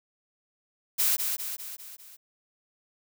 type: noise with echo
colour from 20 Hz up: blue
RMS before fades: -24 dBFS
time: 0.98-1.17 s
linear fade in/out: 20 ms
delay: 200 ms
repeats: 5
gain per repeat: -5 dB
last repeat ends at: 2.17 s
effects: none